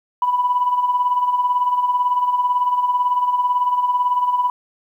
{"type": "tone with tremolo", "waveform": "sine", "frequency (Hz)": 987.8, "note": "B5", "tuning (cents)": 0, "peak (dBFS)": -12, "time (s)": [0.22, 4.5], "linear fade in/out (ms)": 2, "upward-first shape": "sine", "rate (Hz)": 18, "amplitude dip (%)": 60, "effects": ["tanh soft clip ceiling -8 dBFS", "9-bit"]}